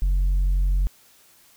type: tone with tanh clipping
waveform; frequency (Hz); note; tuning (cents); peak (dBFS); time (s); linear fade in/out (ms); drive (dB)
triangle; 45.84; F#1; -15; -18; 0.02-0.87; 0; 7
effects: white hiss -55 dBFS RMS until 1.56 s